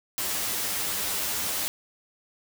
white noise with comb filter, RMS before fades -29 dBFS, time 0.18-1.68 s, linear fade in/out 0 ms, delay 10 ms, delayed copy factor +0.5, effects none

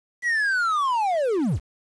triangle linear sweep, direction down, 1975.5 to 38.89 Hz, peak -18 dBFS, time 0.22-1.6 s, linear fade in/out 50 ms, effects resampled to 22050 Hz + 8-bit

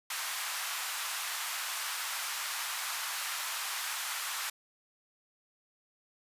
pink high-pass noise, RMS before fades -36 dBFS, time 0.1-4.5 s, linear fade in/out 5 ms, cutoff 970 Hz, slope 24 dB/octave, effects resampled to 32000 Hz

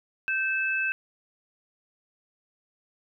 sine tone pair together, 1555 / 2615 Hz, G6 / E7, -14 / -15 cents, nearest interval major sixth, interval 899 cents, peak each -27 dBFS, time 0.28-0.92 s, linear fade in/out 0 ms, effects none

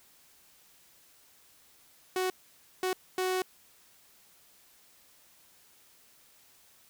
sawtooth tone bursts at uneven times, 370.9 Hz, F#4, 4 cents sharp, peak -24 dBFS, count 3, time 2.16-2.3 / 2.83-2.93 / 3.18-3.42 s, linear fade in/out 2 ms, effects white hiss -61 dBFS RMS until 6.89 s

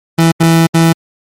30% pulse tone bursts at uneven times, 164.81 Hz, E3, in tune, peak -3 dBFS, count 3, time 0.18-0.32 / 0.4-0.67 / 0.74-0.93 s, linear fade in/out 10 ms, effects MP3 64 kbps

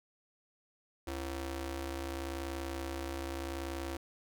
sawtooth ring-modulated tone, 205.2 Hz, G#3, 21 cents flat, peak -30 dBFS, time 1.07-3.97 s, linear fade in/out 5 ms, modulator 133 Hz, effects none

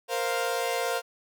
sawtooth chord, Bb suspended second, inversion none, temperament equal, 466.2 / 523.3 / 698.5 Hz, Bb4 / C5 / F5, 0 / 0 / 0 cents, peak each -27 dBFS, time 0.08-1.02 s, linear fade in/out 50 ms, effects none

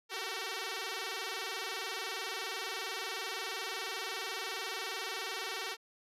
5% pulse tone with vibrato, 415.3 Hz, G#4, in tune, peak -25 dBFS, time 0.09-5.77 s, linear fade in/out 50 ms, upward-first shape square, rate 20 Hz, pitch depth 160 cents each way, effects low-pass 11000 Hz 12 dB/octave

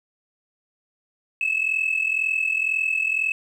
sine tone pair together, 2581 / 2623 Hz, E7 / E7, -37 / -9 cents, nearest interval unison, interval 28 cents, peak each -22 dBFS, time 1.41-3.32 s, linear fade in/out 2 ms, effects tanh soft clip ceiling -15 dBFS + 9-bit

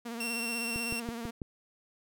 sawtooth tone with vibrato, 233.1 Hz, A#3, in tune, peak -33 dBFS, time 0.05-1.31 s, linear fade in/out 10 ms, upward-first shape sine, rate 16 Hz, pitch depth 49 cents each way
sawtooth tone, 2723 Hz, F7, 44 cents flat, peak -30 dBFS, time 0.2-1 s, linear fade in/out 5 ms
click train, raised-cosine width 3 ms, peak -24 dBFS, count 5, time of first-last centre 0.76-1.418 s, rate 6.08 Hz
effects none

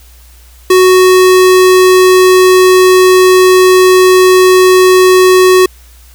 square tone, 370 Hz, F#4, in tune, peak -3 dBFS, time 0.7-5.66 s, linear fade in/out 5 ms, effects added 60 Hz sine -36 dBFS peak until 6.14 s + white hiss -43 dBFS RMS until 6.14 s

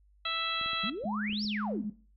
harmonic tone, 659.3 Hz, E5, in tune, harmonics 1 / 2 / 3 / 4 / 5 / 6, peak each -45 / -35 / -42 / -38 / -36 / -36 dBFS, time 0.25-0.9 s, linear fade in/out 5 ms
clicks, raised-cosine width 3 ms, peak -36 dBFS, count 8, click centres 0.613 / 0.661 / 0.733 / 0.841 / 1.04 / 1.296 / 1.33 / 1.449 s
sine exponential two-way sweep, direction up then down, 178.4 to 5588 to 178.4 Hz, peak -34 dBFS, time 0.83-1.85 s, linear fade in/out 10 ms, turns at 1.44 s
sine tone, 209.6 Hz, G#3, 16 cents sharp, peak -31 dBFS, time 1.05-1.9 s, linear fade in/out 5 ms
effects noise-tail reverb RT60 0.4 s tail -17 dB re dry + added 50 Hz sine -60 dBFS peak until 2.16 s

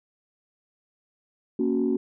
sine chord, F# major, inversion first, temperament equal, 233.1 / 277.2 / 370 Hz, A#3 / C#4 / F#4, 0 / 0 / 0 cents, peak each -25 dBFS, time 1.59-1.97 s, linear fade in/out 5 ms, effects tanh soft clip ceiling -14 dBFS

